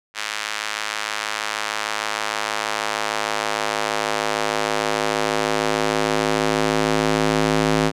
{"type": "tone with high-pass filter sweep", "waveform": "square", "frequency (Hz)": 53.2, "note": "G#1", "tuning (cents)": 42, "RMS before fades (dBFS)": -22, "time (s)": [0.14, 7.92], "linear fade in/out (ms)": 50, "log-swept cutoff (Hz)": [1700, 220], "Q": 0.86, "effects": ["low-pass 8000 Hz 12 dB/octave"]}